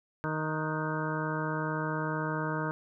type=harmonic tone with a mistuned harmonic; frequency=155.56 Hz; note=D#3; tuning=in tune; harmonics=1 / 2 / 3 / 4 / 6 / 7 / 8 / 9 / 10; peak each=-34 / -37 / -39 / -40 / -38 / -43 / -40 / -41 / -40 dBFS; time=0.24-2.71 s; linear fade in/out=0 ms; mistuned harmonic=9; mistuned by=+65 cents; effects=none